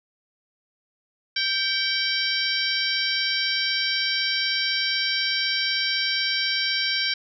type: harmonic tone with a mistuned harmonic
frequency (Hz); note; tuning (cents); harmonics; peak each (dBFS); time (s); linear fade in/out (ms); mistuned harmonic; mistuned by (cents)
784; G5; 0; 2 / 3 / 4 / 5 / 6 / 7; -29 / -29 / -29 / -29 / -29 / -29; 1.36-7.14; 5; 3; -49
effects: none